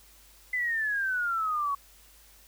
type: exponential sweep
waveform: sine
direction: down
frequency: 2029 to 1108.7 Hz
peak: -26 dBFS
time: 0.53-1.75 s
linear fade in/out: 5 ms
effects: added 50 Hz sine -59 dBFS peak until 2.47 s + white hiss -57 dBFS RMS until 2.47 s